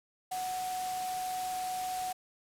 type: tone in noise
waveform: sine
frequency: 740 Hz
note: F#5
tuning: in tune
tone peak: -33 dBFS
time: 0.31-2.13 s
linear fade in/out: 10 ms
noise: white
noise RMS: -42 dBFS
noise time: 0.31-2.13 s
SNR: +6 dB
effects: low-pass 12000 Hz 12 dB/octave